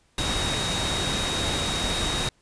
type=tone in noise; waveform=sine; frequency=3769 Hz; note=A#7; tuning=18 cents sharp; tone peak=-29 dBFS; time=0.18-2.29 s; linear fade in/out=2 ms; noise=pink; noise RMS=-27 dBFS; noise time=0.18-2.29 s; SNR=-5 dB; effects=pink hiss -64 dBFS RMS until 2.41 s + resampled to 22050 Hz